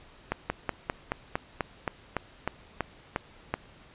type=slowing click train; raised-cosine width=0.5 ms; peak=-12 dBFS; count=13; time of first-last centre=0.32-3.54 s; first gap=180 ms; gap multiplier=1.07; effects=pink hiss -54 dBFS RMS until 3.94 s + resampled to 8000 Hz